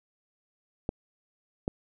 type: clicks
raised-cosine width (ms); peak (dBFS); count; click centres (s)
2; -15; 2; 0.891 / 1.679
effects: none